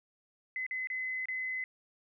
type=tone with dropouts; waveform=sine; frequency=2033 Hz; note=B6; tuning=50 cents sharp; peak=-33 dBFS; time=0.56-1.64 s; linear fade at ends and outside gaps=1 ms; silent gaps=0.665-0.71 / 0.872-0.901 / 1.256-1.285 s; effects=none